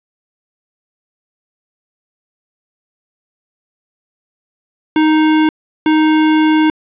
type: tone bursts at uneven times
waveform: square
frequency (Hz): 311.1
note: D#4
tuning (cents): 0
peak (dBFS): -9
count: 2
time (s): 4.96-5.49 / 5.86-6.7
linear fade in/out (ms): 2
effects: resampled to 8000 Hz + 8-bit